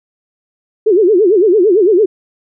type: tone with vibrato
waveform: sine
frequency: 392 Hz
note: G4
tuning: in tune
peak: -6 dBFS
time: 0.86-2.06 s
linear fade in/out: 10 ms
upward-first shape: sine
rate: 8.9 Hz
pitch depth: 230 cents each way
effects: none